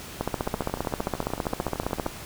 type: two click trains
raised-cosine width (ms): 1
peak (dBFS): -11 / -19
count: 29 / 22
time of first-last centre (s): 0.21-2.064 / 0.47-2.061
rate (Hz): 15.1 / 13.2
effects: pink hiss -40 dBFS RMS until 2.25 s